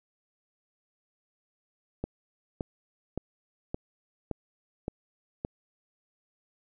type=click train; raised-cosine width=2 ms; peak=-18 dBFS; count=7; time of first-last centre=2.04-5.449 s; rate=1.76 Hz; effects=none